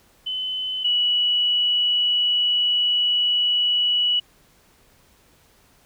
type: tone pair in turn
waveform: sine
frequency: 3031 / 2940 Hz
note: F#7 / F#7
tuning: +41 / -12 cents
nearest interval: minor second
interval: 53 cents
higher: first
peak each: -24 / -17 dBFS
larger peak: second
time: 0.26-0.84 / 0.84-4.2 s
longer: second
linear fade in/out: 10 ms
effects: pink hiss -57 dBFS RMS until 5.85 s